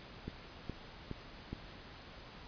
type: click train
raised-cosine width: 3 ms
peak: -27 dBFS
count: 4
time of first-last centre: 0.28-1.53 s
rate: 2.4 Hz
effects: pink hiss -52 dBFS RMS until 2.47 s + resampled to 11025 Hz